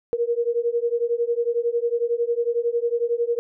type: beating tone pair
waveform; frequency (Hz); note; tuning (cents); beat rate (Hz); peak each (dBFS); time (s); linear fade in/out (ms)
sine; 466.8 / 477.8; A#4 / A#4; +2 / +43; 11; -23; 0.13-3.39; 0
effects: none